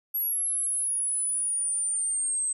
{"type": "linear sweep", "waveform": "sine", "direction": "down", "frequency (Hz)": [11510, 8190], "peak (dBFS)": -25, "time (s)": [0.14, 2.53], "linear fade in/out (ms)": 10, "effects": []}